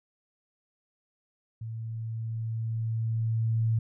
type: tone with level ramp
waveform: sine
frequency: 112.8 Hz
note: A2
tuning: 44 cents sharp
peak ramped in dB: -34 to -22 dBFS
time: 1.61-3.79 s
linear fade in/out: 5 ms
effects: none